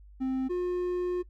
triangle tone pair in turn, 261.9 / 358.1 Hz, C4 / F4, +2 / +43 cents, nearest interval perfect fourth, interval 541 cents, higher second, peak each -25 dBFS, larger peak neither, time 0.2-0.49 / 0.49-1.23 s, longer second, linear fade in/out 20 ms, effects noise-tail reverb RT60 0.1 s tail -21 dB re dry + added 50 Hz sine -49 dBFS peak until 1.29 s

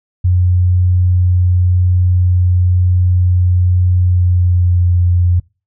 sine tone with pitch glide, 90.1 to 88.4 Hz, F#2 to F2, -45 to +22 cents, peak -8 dBFS, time 0.24-5.4 s, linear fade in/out 10 ms, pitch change -33 cents, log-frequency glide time 3.94-4.92 s, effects noise-tail reverb RT60 0.3 s tail -24 dB re dry

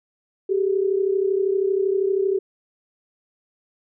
sine tone pair together, 384.5 / 417.2 Hz, G4 / G#4, -33 / +8 cents, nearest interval minor second, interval 141 cents, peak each -19 / -24 dBFS, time 0.49-2.39 s, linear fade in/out 10 ms, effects none

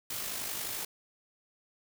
white noise with amplitude modulation, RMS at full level -35 dBFS, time 0.1-0.85 s, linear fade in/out 5 ms, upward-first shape sine, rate 51.2 Hz, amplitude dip 40%, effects none

